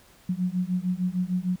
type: beating tone pair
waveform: sine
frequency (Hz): 178.4 / 185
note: F3 / F#3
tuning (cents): +37 / 0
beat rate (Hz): 6.6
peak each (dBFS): -27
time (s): 0.29-1.56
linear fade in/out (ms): 5
effects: pink hiss -56 dBFS RMS until 1.6 s

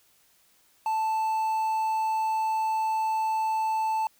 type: tone with quantisation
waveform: triangle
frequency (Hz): 880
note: A5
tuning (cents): 0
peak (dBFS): -22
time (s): 0.86-4.07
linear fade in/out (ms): 2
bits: 8
effects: white hiss -63 dBFS RMS until 4.19 s

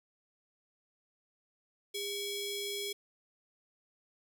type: ring-modulated tone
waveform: sawtooth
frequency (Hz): 1864.7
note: A#6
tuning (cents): 0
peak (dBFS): -29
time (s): 1.94-2.93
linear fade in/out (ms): 10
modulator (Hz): 1460
effects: none

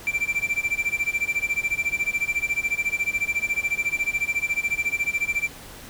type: tone with tremolo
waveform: triangle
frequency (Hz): 2349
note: D7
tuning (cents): 0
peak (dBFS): -17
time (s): 0.07-5.48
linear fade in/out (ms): 0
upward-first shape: sine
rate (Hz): 14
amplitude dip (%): 95
effects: pink hiss -42 dBFS RMS until 5.89 s

